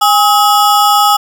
square ring-modulated tone, 1046.5 Hz, C6, in tune, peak -4 dBFS, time 0.01-1.17 s, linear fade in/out 10 ms, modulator 228 Hz, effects none

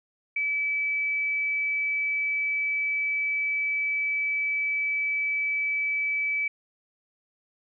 sine tone, 2300 Hz, D7, 37 cents flat, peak -24 dBFS, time 0.36-6.48 s, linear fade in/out 5 ms, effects none

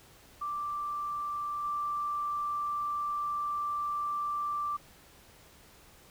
sine tone with level steps, 1174.7 Hz, D6, in tune, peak -32 / -30 dBFS, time 0.41-4.77 s, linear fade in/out 10 ms, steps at 1.63 s, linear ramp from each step 20 ms, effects pink hiss -57 dBFS RMS until 6.1 s

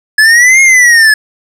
square exponential two-way sweep, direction up then down, 1704 to 2161 to 1704 Hz, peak -3 dBFS, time 0.18-1.14 s, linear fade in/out 5 ms, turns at 0.61 s, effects low-pass 10000 Hz 12 dB/octave + 7-bit

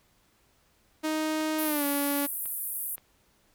sawtooth tone with pitch glide, 311.8 to 284.3 Hz, D#4 to C#4, +4 to +44 cents, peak -23 dBFS, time 1.03-2.27 s, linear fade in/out 20 ms, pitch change -160 cents, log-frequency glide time 1.64-1.85 s
click train, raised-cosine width 0.3 ms, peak -31 dBFS, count 4, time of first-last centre 1.41-2.981 s, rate 1.91 Hz
white band-pass noise, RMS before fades -34 dBFS, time 1.58-2.96 s, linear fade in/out 10 ms, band 10000 to 15000 Hz, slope 48 dB/octave
effects pink hiss -66 dBFS RMS until 3.54 s

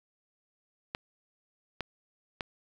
clicks, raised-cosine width 0.3 ms, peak -17 dBFS, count 3, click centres 0.949 / 1.807 / 2.408 s, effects 8-bit

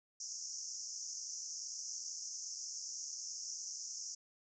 pink band-pass noise, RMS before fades -45 dBFS, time 0.2-4.15 s, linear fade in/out 5 ms, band 5300 to 6800 Hz, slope 96 dB/octave, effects none

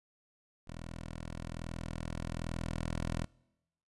10% pulse tone with level ramp, 41.2 Hz, E1, in tune, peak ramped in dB -35 to -25 dBFS, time 0.67-3.25 s, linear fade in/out 10 ms, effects noise-tail reverb RT60 0.9 s tail -25 dB re dry + resampled to 24000 Hz

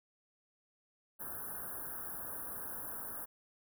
white band-stop noise, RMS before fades -43 dBFS, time 1.19-3.26 s, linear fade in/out 20 ms, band 1700 to 10000 Hz, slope 96 dB/octave, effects none

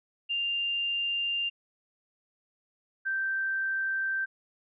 sine tone pair in turn, 2794 / 1563.1 Hz, F7 / G6, 0 / -5 cents, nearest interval minor seventh, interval 1005 cents, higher first, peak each -27 dBFS, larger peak neither, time 0.29-1.5 / 3.05-4.26 s, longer neither, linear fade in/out 20 ms, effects none

